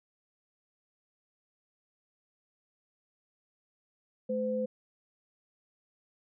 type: tone pair together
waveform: sine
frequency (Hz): 215.2 / 511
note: A3 / C5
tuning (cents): -38 / -41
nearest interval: octave + minor third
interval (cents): 1497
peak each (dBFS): -34 / -30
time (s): 4.29-4.66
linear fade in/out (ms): 10
effects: none